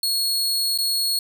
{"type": "tone with dropouts", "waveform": "sawtooth", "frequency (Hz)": 4330, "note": "C#8", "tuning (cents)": -41, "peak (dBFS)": -17, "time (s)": [0.03, 1.19], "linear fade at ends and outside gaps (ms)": 2, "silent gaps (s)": [0.777, 0.786], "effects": []}